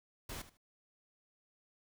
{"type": "noise with echo", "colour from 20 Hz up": "pink", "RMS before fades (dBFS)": -44, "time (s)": [0.29, 0.42], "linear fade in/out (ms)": 5, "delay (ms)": 76, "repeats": 2, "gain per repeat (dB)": -14, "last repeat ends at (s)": 0.572, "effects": []}